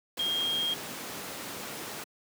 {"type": "tone in noise", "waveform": "sine", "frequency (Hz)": 3231, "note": "G#7", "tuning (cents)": -48, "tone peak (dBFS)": -27, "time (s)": [0.19, 0.74], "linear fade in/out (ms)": 5, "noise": "pink", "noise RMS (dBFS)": -38, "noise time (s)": [0.17, 2.04], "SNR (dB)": 8, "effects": ["high-pass 200 Hz 12 dB/octave"]}